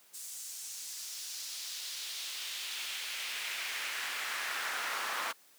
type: noise with high-pass filter sweep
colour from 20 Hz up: brown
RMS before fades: -39 dBFS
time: 0.13-5.33 s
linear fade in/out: 20 ms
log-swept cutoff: 7900 to 1200 Hz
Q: 1.5
effects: white hiss -62 dBFS RMS until 5.58 s + high-pass 200 Hz 12 dB/octave